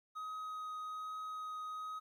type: tone with vibrato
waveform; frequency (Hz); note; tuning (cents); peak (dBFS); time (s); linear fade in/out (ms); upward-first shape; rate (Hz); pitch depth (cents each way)
triangle; 1259; D#6; +20; -39; 0.15-2; 20; triangle; 1.2; 9
effects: 13-bit